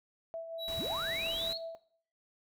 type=tone with tremolo; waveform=sine; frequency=659.3 Hz; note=E5; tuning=in tune; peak=-35 dBFS; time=0.34-1.75 s; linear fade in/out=0 ms; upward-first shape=sine; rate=5.5 Hz; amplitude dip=40%
type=tone; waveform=triangle; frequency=3900 Hz; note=B7; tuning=23 cents flat; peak=-35 dBFS; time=0.58-1.56 s; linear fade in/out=50 ms
type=noise; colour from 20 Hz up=pink; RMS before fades=-46 dBFS; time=0.68-1.53 s; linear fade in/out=0 ms
type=linear sweep; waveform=sine; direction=up; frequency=34.24 to 4400 Hz; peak=-36 dBFS; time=0.77-1.58 s; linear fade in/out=10 ms
effects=noise-tail reverb RT60 0.5 s tail -17 dB re dry